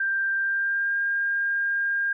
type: tone with pitch glide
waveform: sine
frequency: 1581 to 1608.6 Hz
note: G6 to G6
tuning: +14 to +44 cents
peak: -22 dBFS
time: 0-2.13 s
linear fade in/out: 5 ms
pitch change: +30 cents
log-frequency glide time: 0.38-0.97 s
effects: none